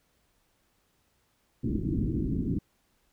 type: low-pass noise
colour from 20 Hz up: white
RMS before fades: -29 dBFS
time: 1.63-2.59 s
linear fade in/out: 10 ms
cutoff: 330 Hz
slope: 48 dB/octave
effects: pink hiss -71 dBFS RMS until 3.12 s